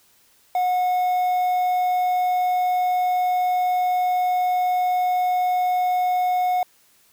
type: tone with quantisation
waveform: triangle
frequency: 728 Hz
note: F#5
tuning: 28 cents flat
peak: -16 dBFS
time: 0.55-6.63 s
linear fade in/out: 2 ms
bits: 7
effects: white hiss -58 dBFS RMS until 7.12 s